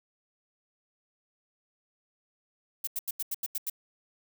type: noise bursts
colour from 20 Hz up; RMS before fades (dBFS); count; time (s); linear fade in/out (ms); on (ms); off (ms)
violet; -32; 8; 2.84-3.699; 5; 33; 85
effects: none